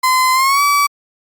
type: tone with pitch glide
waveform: 35% pulse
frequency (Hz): 1028 to 1147.2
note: C6 to D6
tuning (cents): -31 to -41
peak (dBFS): -9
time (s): 0.03-0.87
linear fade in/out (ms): 10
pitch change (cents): +190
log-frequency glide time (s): 0.33-0.62
effects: Opus 48 kbps